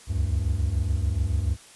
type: tone cluster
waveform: triangle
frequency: 66.2 / 73.2 / 95.9 Hz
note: C2 / D2 / G2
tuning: +21 / -5 / -37 cents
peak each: -28 / -23 / -24 dBFS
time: 0.07-1.57 s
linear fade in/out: 50 ms
effects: white hiss -49 dBFS RMS until 1.75 s + resampled to 24000 Hz